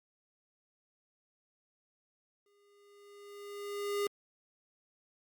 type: tone with exponential growth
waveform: square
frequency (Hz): 406.9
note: G#4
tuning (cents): -35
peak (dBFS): -30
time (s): 2.46-4.07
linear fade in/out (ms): 2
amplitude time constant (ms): 350
effects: Opus 48 kbps